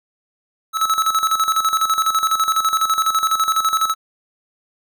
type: tone with tremolo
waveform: square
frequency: 1300 Hz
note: E6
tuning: 24 cents flat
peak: -14 dBFS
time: 0.73-3.95 s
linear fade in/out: 50 ms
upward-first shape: square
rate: 12 Hz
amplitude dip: 65%
effects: none